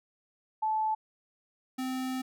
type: tone pair in turn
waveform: sine / square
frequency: 870 / 258.7 Hz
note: A5 / C4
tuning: -20 / -19 cents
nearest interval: octave + major sixth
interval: 2099 cents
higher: first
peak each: -26 / -32 dBFS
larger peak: first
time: 0.62-0.95 / 1.78-2.22 s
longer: second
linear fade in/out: 10 ms
effects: none